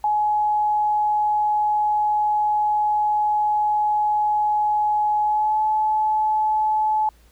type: tone with pitch glide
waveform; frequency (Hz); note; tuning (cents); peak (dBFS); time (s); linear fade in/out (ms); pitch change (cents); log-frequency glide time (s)
sine; 843 to 859.7; G#5 to A5; +26 to -40; -17; 0.04-7.09; 2; +34; 5.23-5.6
effects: added 57 Hz sine -51 dBFS peak until 7.31 s + pink hiss -58 dBFS RMS until 7.31 s